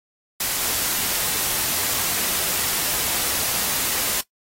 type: noise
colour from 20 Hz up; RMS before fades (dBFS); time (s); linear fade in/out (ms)
white; -23; 0.4-4.21; 5
effects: noise-tail reverb RT60 0.1 s tail -19 dB re dry + AAC 48 kbps